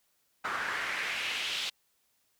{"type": "noise with band-pass filter sweep", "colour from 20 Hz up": "pink", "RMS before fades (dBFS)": -34, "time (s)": [0.44, 1.7], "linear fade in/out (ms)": 10, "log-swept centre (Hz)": [1300, 3600], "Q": 2.5, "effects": ["white hiss -73 dBFS RMS until 2.39 s"]}